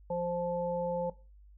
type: harmonic tone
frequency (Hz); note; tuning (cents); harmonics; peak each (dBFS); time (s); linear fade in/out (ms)
174.61; F3; 0; 1 / 3 / 5; -38 / -32 / -38; 0.1-1.1; 5
effects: noise-tail reverb RT60 0.3 s tail -17 dB re dry + added 50 Hz sine -53 dBFS peak until 1.57 s